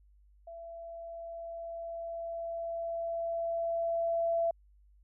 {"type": "tone with level ramp", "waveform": "sine", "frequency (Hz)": 671, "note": "E5", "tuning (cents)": 31, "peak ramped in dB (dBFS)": [-43, -26], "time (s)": [0.47, 4.51], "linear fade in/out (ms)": 5, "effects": ["added 50 Hz sine -59 dBFS peak until 5.03 s"]}